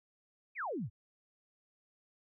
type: exponential sweep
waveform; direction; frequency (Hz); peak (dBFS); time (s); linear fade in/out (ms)
sine; down; 2600 to 87.31; -35; 0.55-0.9; 50
effects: none